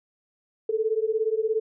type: beating tone pair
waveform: sine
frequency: 431.7 / 448.7 Hz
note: A4 / A4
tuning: -33 / +34 cents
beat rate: 17 Hz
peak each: -25 dBFS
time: 0.69-1.6 s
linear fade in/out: 5 ms
effects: none